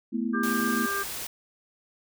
sine chord, A suspended second, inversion none, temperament just, 220 / 247.5 / 330 Hz, A3 / B3 / E4, 0 / +4 / +2 cents, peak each -29 / -29 / -34 dBFS, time 0.12-0.87 s, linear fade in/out 20 ms
harmonic tone, 397.5 Hz, G4, 24 cents sharp, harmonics 1 / 3 / 4, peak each -35 / -31 / -30 dBFS, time 0.33-1.04 s, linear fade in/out 20 ms
white noise, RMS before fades -35 dBFS, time 0.43-1.27 s, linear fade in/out 5 ms
effects none

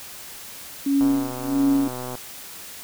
sine tone with tremolo, 278.1 Hz, C#4, 6 cents sharp, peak -15 dBFS, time 0.86-1.88 s, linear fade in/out 5 ms, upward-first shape sine, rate 1.5 Hz, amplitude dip 95%
click train, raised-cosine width 1 ms, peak -19 dBFS, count 145, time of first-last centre 1.01-2.153 s, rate 126 Hz
effects white hiss -39 dBFS RMS until 2.83 s

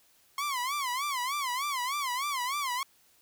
sawtooth tone with vibrato, 1072 Hz, C6, 42 cents sharp, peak -26 dBFS, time 0.38-2.83 s, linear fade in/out 2 ms, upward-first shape sine, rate 3.3 Hz, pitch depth 170 cents each way, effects white hiss -64 dBFS RMS until 3.21 s

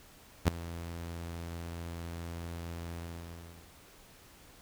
sawtooth tone with ADSR envelope, 84.6 Hz, E2, 45 cents sharp, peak -16 dBFS, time 0.45-3.75 s, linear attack 30 ms, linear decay 4 ms, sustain -19 dB, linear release 790 ms, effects pink hiss -57 dBFS RMS until 4.61 s

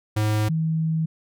square / sine tone pair in turn, 107 / 160.32 Hz, A2 / E3, -48 / -48 cents, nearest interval perfect fifth, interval 700 cents, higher second, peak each -20 dBFS, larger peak neither, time 0.16-0.49 / 0.49-1.06 s, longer second, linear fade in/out 10 ms, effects none

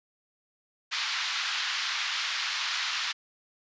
white band-pass noise, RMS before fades -31 dBFS, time 0.91-3.13 s, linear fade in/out 20 ms, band 1100 to 4700 Hz, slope 24 dB/octave, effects resampled to 16000 Hz

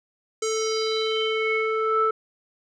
square tone with low-pass filter sweep, 440 Hz, A4, in tune, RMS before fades -24 dBFS, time 0.42-2.11 s, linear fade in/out 5 ms, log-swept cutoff 7200 to 1200 Hz, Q 5.3, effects none

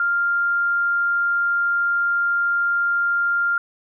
sine tone, 1396.9 Hz, F6, in tune, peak -17 dBFS, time 0-3.58 s, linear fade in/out 2 ms, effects none

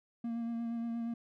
triangle tone with vibrato, 232.3 Hz, A#3, 6 cents flat, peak -32 dBFS, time 0.24-1.14 s, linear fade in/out 5 ms, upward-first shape sine, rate 8.5 Hz, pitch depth 19 cents each way, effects none

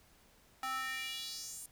square tone with high-pass filter sweep, 261.6 Hz, C4, in tune, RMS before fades -41 dBFS, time 0.63-1.66 s, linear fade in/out 2 ms, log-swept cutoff 1000 to 9300 Hz, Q 3.1, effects pink hiss -65 dBFS RMS until 1.71 s

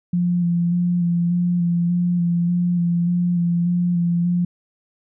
sine tone with vibrato, 174 Hz, F3, 6 cents flat, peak -16 dBFS, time 0.13-4.45 s, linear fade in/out 5 ms, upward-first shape square, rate 1.7 Hz, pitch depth 19 cents each way, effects none

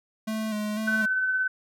square tone with vibrato, 214.8 Hz, A3, 41 cents flat, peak -28 dBFS, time 0.27-1.06 s, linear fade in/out 10 ms, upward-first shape square, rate 2 Hz, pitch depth 31 cents each way
sine tone with tremolo, 1518 Hz, F#6, 44 cents sharp, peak -21 dBFS, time 0.87-1.48 s, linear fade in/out 10 ms, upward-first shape triangle, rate 17 Hz, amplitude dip 35%
effects none

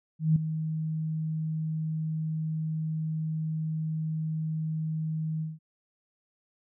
sine tone with ADSR envelope, 157.8 Hz, D#3, 25 cents sharp, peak -17 dBFS, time 0.19-5.59 s, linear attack 170 ms, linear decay 4 ms, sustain -11 dB, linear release 180 ms, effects none

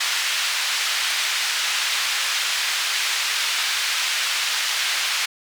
white band-pass noise, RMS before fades -23 dBFS, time 0-5.26 s, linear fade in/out 10 ms, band 1500 to 4200 Hz, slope 12 dB/octave, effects none

